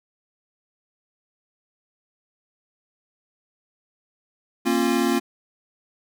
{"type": "chord", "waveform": "square", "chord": "Bb minor", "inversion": "none", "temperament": "equal with one note detuned", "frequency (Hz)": [233.1, 271.2, 349.2], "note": ["Bb3", "Db4", "F4"], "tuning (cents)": [0, -38, 0], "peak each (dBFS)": -24, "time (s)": [4.65, 5.2], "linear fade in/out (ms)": 20, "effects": []}